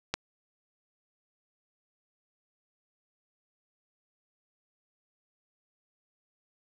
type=click; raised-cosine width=0.2 ms; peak=-11 dBFS; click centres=0.14 s; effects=none